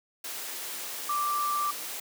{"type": "tone in noise", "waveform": "sine", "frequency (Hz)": 1174.7, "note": "D6", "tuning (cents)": 0, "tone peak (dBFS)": -26, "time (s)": [1.09, 1.71], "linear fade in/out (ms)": 5, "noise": "white", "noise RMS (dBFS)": -37, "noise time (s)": [0.24, 2], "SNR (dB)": 8, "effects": ["high-pass 300 Hz 12 dB/octave"]}